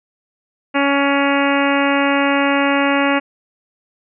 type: harmonic tone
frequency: 280 Hz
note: C#4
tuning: 18 cents sharp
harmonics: 1 / 2 / 3 / 4 / 5 / 6 / 7 / 8 / 9 / 10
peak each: -17 / -20 / -22 / -23 / -24 / -25 / -25 / -26 / -27 / -27 dBFS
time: 0.74-3.2 s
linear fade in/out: 20 ms
effects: none